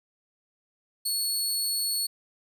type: tone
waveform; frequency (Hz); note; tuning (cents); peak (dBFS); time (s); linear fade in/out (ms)
20% pulse; 4393; C#8; -16; -20; 1.05-2.07; 10
effects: none